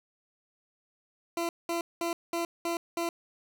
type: tone bursts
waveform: 20% pulse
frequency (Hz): 339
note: E4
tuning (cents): +49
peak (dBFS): -24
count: 6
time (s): 1.37-3.09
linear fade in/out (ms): 2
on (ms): 120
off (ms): 200
effects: none